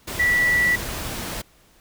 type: tone in noise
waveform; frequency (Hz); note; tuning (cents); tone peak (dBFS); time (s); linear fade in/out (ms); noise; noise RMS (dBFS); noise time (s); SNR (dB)
sine; 1955; B6; -18; -16; 0.19-0.76; 10; pink; -30; 0.07-1.42; +11
effects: pink hiss -56 dBFS RMS until 1.8 s